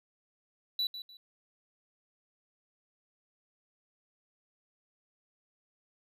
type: tone with echo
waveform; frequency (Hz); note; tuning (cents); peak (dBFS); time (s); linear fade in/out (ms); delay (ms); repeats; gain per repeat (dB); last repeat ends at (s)
triangle; 3951; B7; 0; -27; 0.79-0.87; 2; 150; 2; -11; 1.17
effects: none